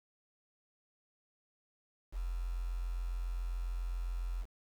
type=tone with quantisation; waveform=sine; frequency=43.65 Hz; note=F1; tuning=in tune; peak=-34 dBFS; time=2.12-4.46 s; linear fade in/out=50 ms; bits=9; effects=none